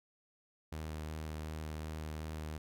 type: tone with vibrato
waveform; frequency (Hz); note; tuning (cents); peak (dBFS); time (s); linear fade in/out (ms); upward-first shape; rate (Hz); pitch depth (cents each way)
sawtooth; 77.78; D#2; 0; -36; 0.72-2.58; 5; square; 2.7; 10
effects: none